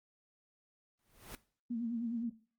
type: noise with exponential growth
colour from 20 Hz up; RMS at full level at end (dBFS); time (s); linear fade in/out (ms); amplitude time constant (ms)
pink; -43; 0.99-1.35; 1; 78
type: tone with vibrato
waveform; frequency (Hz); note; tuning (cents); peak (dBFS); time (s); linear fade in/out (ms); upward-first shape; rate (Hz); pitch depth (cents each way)
sine; 233.1; A#3; 0; -34; 1.7-2.3; 10; sine; 9.7; 64
effects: noise-tail reverb RT60 0.4 s tail -17 dB re dry + Opus 24 kbps